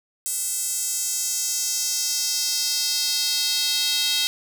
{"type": "tone with high-pass filter sweep", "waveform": "square", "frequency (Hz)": 291.8, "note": "D4", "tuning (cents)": -11, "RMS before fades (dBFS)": -24, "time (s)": [0.26, 4.27], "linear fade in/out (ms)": 0, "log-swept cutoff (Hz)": [8300, 3700], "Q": 2.6, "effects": []}